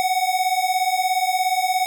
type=beating tone pair; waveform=square; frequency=735 / 752 Hz; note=F#5 / F#5; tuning=-12 / +28 cents; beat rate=17 Hz; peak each=-22 dBFS; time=0-1.86 s; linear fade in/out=0 ms; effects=none